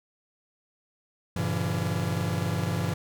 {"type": "chord", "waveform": "45% pulse", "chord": "G diminished seventh", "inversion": "none", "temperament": "just", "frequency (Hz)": [98, 117.6, 141.12, 169.34], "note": ["G2", "Bb2", "Db3", "Fb3"], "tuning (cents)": [0, 16, 31, 47], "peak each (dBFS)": [-31, -33, -34, -30], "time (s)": [1.36, 2.94], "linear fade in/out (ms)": 5, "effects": []}